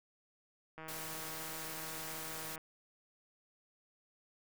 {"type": "click train", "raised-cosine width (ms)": 0.5, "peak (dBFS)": -33, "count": 287, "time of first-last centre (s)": [0.78, 2.579], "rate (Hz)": 159}
{"type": "noise", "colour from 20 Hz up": "white", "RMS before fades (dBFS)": -45, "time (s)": [0.88, 2.56], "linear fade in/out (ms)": 5}
{"effects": []}